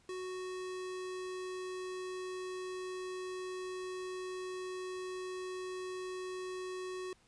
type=tone; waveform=square; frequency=369.5 Hz; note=F#4; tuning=2 cents flat; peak=-40 dBFS; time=0.09-7.13 s; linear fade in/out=2 ms; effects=pink hiss -68 dBFS RMS until 7.27 s + resampled to 22050 Hz